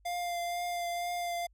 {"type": "tone with vibrato", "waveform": "square", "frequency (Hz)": 698.5, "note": "F5", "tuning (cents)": 0, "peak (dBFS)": -33, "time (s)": [0.05, 1.47], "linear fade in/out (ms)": 10, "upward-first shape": "triangle", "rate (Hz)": 2.1, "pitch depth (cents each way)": 19, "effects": ["added 50 Hz sine -61 dBFS peak until 1.53 s"]}